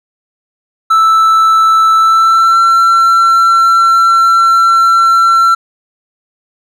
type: tone with pitch glide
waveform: triangle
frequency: 1318.5 to 1351.7 Hz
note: E6 to E6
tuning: 0 to +43 cents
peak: -3 dBFS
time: 0.9-5.55 s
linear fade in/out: 10 ms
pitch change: +43 cents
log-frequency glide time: 1.97-2.63 s
effects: none